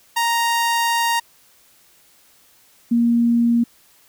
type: tone pair in turn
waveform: sawtooth / sine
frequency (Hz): 932.3 / 235.2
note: A#5 / A#3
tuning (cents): 0 / +16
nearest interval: 2 octaves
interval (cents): 2384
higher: first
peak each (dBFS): -13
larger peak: neither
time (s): 0.16-1.2 / 2.91-3.64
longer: first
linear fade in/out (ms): 10
effects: white hiss -54 dBFS RMS until 4.08 s